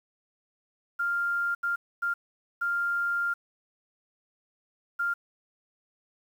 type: tone bursts at uneven times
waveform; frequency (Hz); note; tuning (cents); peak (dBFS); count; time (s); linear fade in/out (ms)
sine; 1396.9; F6; 0; -25; 5; 0.99-1.55 / 1.63-1.76 / 2.02-2.14 / 2.61-3.34 / 4.99-5.14; 10
effects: 9-bit